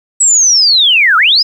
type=linear two-way sweep; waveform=sine; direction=down then up; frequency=7902 to 1244.5 to 5230 Hz; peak=-5 dBFS; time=0.2-1.43 s; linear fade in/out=10 ms; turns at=1.17 s; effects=7-bit